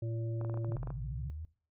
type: harmonic tone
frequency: 114.2 Hz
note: A#2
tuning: 35 cents flat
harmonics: 1 / 3 / 5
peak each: -34 / -44 / -48 dBFS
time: 0.02-0.76 s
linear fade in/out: 5 ms
type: clicks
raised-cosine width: 1 ms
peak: -30 dBFS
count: 11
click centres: 0.413 / 0.448 / 0.497 / 0.542 / 0.574 / 0.646 / 0.721 / 0.768 / 0.831 / 0.873 / 0.904 s
type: tone with vibrato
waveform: sine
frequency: 130.81 Hz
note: C3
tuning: in tune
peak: -38 dBFS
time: 0.68-1.3 s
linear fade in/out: 0 ms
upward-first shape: sine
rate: 14 Hz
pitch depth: 260 cents each way
type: linear sweep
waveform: sine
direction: up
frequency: 39.97 to 81.5 Hz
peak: -39 dBFS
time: 0.75-1.45 s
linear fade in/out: 0 ms
effects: noise-tail reverb RT60 0.4 s tail -18 dB re dry